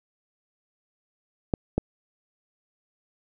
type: clicks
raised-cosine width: 2 ms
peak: -9 dBFS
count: 2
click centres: 1.538 / 1.78 s
effects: none